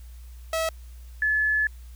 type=tone pair in turn; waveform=sawtooth / sine; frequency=648 / 1721 Hz; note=E5 / A6; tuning=-30 / -39 cents; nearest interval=octave + perfect fourth; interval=1691 cents; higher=second; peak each=-20 / -20 dBFS; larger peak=neither; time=0.53-0.69 / 1.22-1.67 s; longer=second; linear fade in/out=2 ms; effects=added 60 Hz sine -40 dBFS peak until 1.95 s + white hiss -58 dBFS RMS until 1.95 s